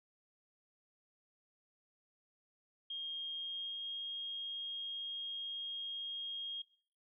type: tone with pitch glide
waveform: sine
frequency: 3232 to 3251 Hz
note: G#7 to G#7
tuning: -48 to -38 cents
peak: -39 dBFS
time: 2.9-6.62 s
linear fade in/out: 5 ms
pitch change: +10 cents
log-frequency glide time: 3.33-3.9 s
effects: noise-tail reverb RT60 0.5 s tail -20 dB re dry